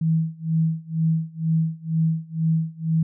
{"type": "tone with tremolo", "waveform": "sine", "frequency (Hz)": 161.5, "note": "E3", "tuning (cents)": -35, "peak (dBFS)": -16, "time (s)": [0.01, 3.03], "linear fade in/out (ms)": 5, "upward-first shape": "sine", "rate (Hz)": 2.1, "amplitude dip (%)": 95, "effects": []}